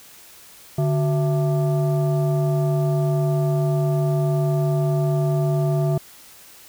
sine tone with frequency modulation, 146.4 Hz, D3, 5 cents flat, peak -17 dBFS, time 0.78-5.98 s, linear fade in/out 5 ms, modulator 518 Hz, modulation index 0.72, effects white hiss -46 dBFS RMS until 6.68 s

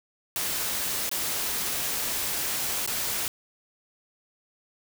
white noise with dropouts, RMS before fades -29 dBFS, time 0.36-3.28 s, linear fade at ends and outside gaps 1 ms, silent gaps 1.094-1.114 / 2.863-2.875 s, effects none

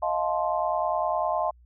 sine chord, F dominant seventh, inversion third, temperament just, 628.6 / 698.5 / 873.1 / 1047.7 Hz, Eb5 / F5 / A5 / C6, +18 / 0 / -14 / +2 cents, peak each -28 / -28 / -30 / -30 dBFS, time 0.02-1.51 s, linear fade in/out 10 ms, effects added 60 Hz sine -52 dBFS peak until 1.65 s

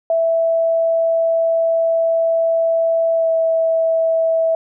sine tone with pitch glide, 659.3 to 653.2 Hz, E5 to E5, 0 to -16 cents, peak -13 dBFS, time 0.1-4.55 s, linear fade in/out 2 ms, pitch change -16 cents, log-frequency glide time 3.15-3.29 s, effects none

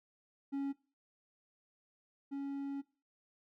triangle tone pair in turn, 277.2 / 278.2 Hz, C#4 / C#4, 0 / +6 cents, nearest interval unison, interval 6 cents, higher second, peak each -32 / -35 dBFS, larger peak first, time 0.52-0.73 / 2.31-2.82 s, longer second, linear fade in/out 20 ms, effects noise-tail reverb RT60 0.3 s tail -17 dB re dry

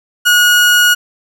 30% pulse tone, 1449 Hz, F#6, 37 cents flat, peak -4 dBFS, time 0.25-0.95 s, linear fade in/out 20 ms, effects none

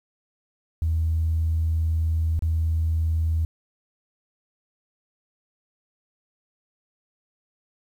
sine tone with dropouts, 80.8 Hz, E2, 34 cents flat, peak -19 dBFS, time 0.82-3.45 s, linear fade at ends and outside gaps 0 ms, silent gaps 2.392-2.423 s, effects tanh soft clip ceiling -15 dBFS + 9-bit

